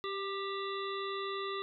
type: harmonic tone with a mistuned harmonic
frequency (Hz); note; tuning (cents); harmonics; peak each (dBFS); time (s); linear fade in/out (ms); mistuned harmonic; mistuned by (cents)
392; G4; 0; 1 / 3 / 5 / 7 / 9 / 10; -38 / -39 / -46 / -50 / -46 / -47; 0.04-1.62; 0; 3; +18
effects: none